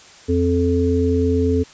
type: harmonic tone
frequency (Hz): 87.1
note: F2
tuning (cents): -4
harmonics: 1 / 3 / 5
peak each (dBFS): -19 / -19 / -19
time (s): 0.28-1.64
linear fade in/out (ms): 20
effects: white hiss -44 dBFS RMS until 1.73 s + resampled to 16000 Hz